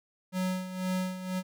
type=tone with tremolo; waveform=square; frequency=185 Hz; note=F#3; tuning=in tune; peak=-28 dBFS; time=0.32-1.43 s; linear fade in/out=50 ms; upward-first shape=sine; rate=2 Hz; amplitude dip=70%; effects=none